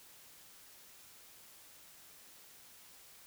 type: silence
effects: white hiss -58 dBFS RMS until 3.26 s